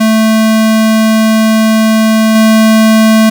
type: tone with level steps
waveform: square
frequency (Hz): 220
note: A3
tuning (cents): 0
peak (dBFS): -6 / -4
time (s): 0-3.3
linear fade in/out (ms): 10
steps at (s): 2.35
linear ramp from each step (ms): 5
effects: 7-bit